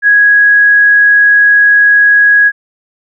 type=tone; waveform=sine; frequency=1661.2 Hz; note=G#6; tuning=in tune; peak=-3 dBFS; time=0.02-2.52 s; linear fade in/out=50 ms; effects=none